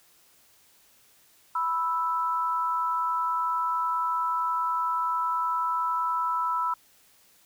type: tone pair together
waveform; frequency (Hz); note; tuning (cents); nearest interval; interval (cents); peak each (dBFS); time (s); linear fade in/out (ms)
sine; 987.8 / 1318.5; B5 / E6; 0 / 0; perfect fourth; 500; -27; 1.55-6.74; 5
effects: white hiss -60 dBFS RMS until 7.45 s